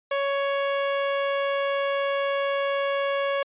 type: tone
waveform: sawtooth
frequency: 557 Hz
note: C#5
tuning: 8 cents sharp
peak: -19 dBFS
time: 0.11-3.43 s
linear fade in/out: 5 ms
effects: resampled to 8000 Hz